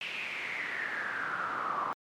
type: noise with band-pass filter sweep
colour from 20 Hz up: brown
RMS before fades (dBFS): -35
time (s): 0.01-1.93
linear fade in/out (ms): 0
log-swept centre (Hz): 2700 to 1100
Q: 6.9
effects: high-pass 150 Hz 12 dB/octave + MP3 96 kbps